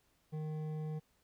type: tone with hard clipping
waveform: triangle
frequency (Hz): 154.6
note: D#3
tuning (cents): -11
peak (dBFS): -39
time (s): 0.32-1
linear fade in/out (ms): 20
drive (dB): 13
effects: pink hiss -74 dBFS RMS until 1.23 s